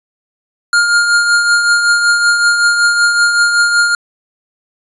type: tone with tremolo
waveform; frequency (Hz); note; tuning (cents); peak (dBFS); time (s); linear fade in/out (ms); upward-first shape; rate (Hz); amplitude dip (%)
square; 1412; F6; +19; -7; 0.73-3.95; 2; triangle; 5.3; 50
effects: resampled to 24000 Hz